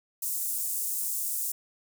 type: high-pass noise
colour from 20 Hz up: pink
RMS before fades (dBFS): -31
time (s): 0.22-1.52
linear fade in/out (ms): 5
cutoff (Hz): 8100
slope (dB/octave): 24
effects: none